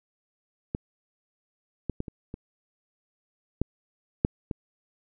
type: clicks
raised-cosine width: 3 ms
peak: -15 / -15 / -17 / -24 / -23 / -11 / -7 / -17 dBFS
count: 8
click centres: 0.749 / 1.897 / 2.004 / 2.082 / 2.341 / 3.616 / 4.249 / 4.512 s
effects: none